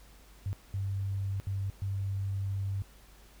sine tone bursts at uneven times, 98 Hz, G2, in tune, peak -30 dBFS, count 4, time 0.46-0.53 / 0.74-1.4 / 1.47-1.7 / 1.82-2.82 s, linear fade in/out 0 ms, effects added 50 Hz sine -55 dBFS peak until 3.4 s + pink hiss -59 dBFS RMS until 3.4 s

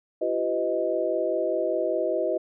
sine tone cluster, 341.2 / 386.2 / 505 / 625 Hz, F4 / G4 / B4 / D#5, -40 / -26 / +39 / +8 cents, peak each -30 / -30 / -29 / -26 dBFS, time 0.21-2.38 s, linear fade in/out 10 ms, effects none

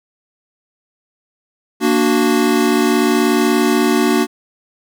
square chord, Bb augmented, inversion none, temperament equal, 233.1 / 293.7 / 370 Hz, Bb3 / D4 / F#4, 0 / 0 / 0 cents, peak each -17 dBFS, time 1.8-4.27 s, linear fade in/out 50 ms, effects none

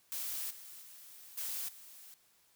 blue noise with level steps, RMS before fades -39 / -51 / -54 / -39 / -54 dBFS, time 0.12-2.14 s, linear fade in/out 0 ms, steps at 0.5 / 0.81 / 1.37 / 1.68 s, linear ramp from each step 10 ms, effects white hiss -69 dBFS RMS until 2.55 s

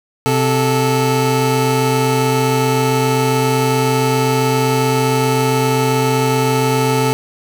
25% pulse tone pair together, 130 / 437.3 Hz, C3 / A4, -11 / -11 cents, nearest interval octave + major sixth, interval 2100 cents, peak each -12 dBFS, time 0.26-7.13 s, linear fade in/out 0 ms, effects none

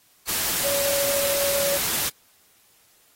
sine tone in noise, 562 Hz, C#5, 24 cents sharp, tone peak -24 dBFS, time 0.63-1.78 s, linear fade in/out 20 ms, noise white, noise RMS -25 dBFS, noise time 0.27-2.1 s, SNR -2 dB, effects white hiss -59 dBFS RMS until 3.15 s + AAC 48 kbps

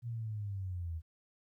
sine linear sweep, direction down, 120.2 to 78.8 Hz, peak -36 dBFS, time 0.02-1.02 s, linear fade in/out 50 ms, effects 13-bit

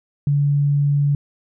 sine tone, 143.4 Hz, D3, 41 cents flat, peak -14 dBFS, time 0.27-1.15 s, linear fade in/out 2 ms, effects none

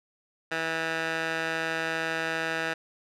15% pulse tone with band-pass filter, 162.5 Hz, E3, 24 cents flat, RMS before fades -30 dBFS, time 0.51-2.74 s, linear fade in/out 10 ms, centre 1800 Hz, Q 1.2, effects none

